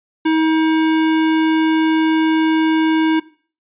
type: tone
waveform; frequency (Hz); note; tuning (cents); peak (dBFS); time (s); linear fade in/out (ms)
square; 318.1; D#4; +38; -13; 0.25-3.2; 10
effects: noise-tail reverb RT60 0.4 s tail -18 dB re dry + resampled to 8000 Hz